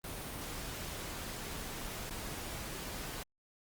pink noise with dropouts, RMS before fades -42 dBFS, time 0.04-3.23 s, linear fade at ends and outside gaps 2 ms, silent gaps 2.097-2.107 s, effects Opus 32 kbps

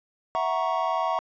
triangle chord, F# dominant seventh, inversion third, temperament equal with one note detuned, 659.3 / 740 / 939.9 / 1108.7 Hz, E5 / F#5 / A#5 / C#6, 0 / 0 / +14 / 0 cents, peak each -27 dBFS, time 0.35-1.19 s, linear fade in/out 0 ms, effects resampled to 16000 Hz

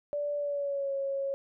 sine tone with pitch glide, 582 to 549.3 Hz, D5 to C#5, -16 to -16 cents, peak -29 dBFS, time 0.13-1.34 s, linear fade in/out 0 ms, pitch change -100 cents, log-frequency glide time 0.37-0.93 s, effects none

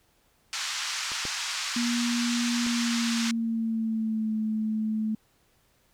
white band-pass noise, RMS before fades -32 dBFS, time 0.53-3.31 s, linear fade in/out 0 ms, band 1000 to 6500 Hz, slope 24 dB/octave
clicks, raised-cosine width 2 ms, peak -32 / -23 / -29 dBFS, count 3, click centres 1.118 / 1.253 / 2.665 s
sine tone with pitch glide, 238.5 to 217.4 Hz, A#3 to A3, +40 to -21 cents, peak -25 dBFS, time 1.76-5.15 s, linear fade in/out 5 ms, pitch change -161 cents, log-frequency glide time 2.62-4.34 s
effects pink hiss -66 dBFS RMS until 5.93 s

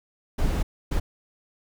brown noise bursts at uneven times, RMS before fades -23 dBFS, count 2, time 0.38-0.63 / 0.91-1 s, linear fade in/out 10 ms, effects none

